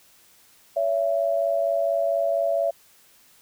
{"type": "tone pair together", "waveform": "sine", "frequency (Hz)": [565, 669.3], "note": ["C#5", "E5"], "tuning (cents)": [33, 26], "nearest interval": "minor third", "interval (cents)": 293, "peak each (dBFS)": [-24, -22], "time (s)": [0.76, 2.71], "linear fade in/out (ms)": 10, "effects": ["white hiss -56 dBFS RMS until 3.41 s"]}